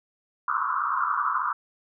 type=band-pass noise; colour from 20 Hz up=white; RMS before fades=-26 dBFS; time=0.48-1.53 s; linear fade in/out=2 ms; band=1000 to 1400 Hz; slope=96 dB/octave; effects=none